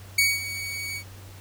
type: tone with ADSR envelope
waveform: sawtooth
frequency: 2247 Hz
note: C#7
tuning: 23 cents sharp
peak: -13 dBFS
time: 0.18-1.04 s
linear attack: 6 ms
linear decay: 210 ms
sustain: -14 dB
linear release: 79 ms
effects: added 96 Hz sine -42 dBFS peak until 1.4 s + pink hiss -49 dBFS RMS until 1.4 s